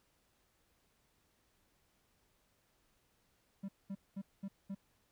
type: tone bursts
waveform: triangle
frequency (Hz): 196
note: G3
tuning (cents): 0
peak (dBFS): -37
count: 5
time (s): 3.63-4.75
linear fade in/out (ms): 10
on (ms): 56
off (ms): 210
effects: pink hiss -75 dBFS RMS until 5.11 s